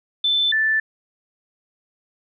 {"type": "tone pair in turn", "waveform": "sine", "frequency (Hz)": [3527, 1759.8], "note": ["A7", "A6"], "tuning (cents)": [3, 0], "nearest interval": "octave", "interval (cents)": 1203, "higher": "first", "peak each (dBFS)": -16, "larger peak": "neither", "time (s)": [[0.24, 0.52], [0.52, 0.8]], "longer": "neither", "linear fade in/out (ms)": 5, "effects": []}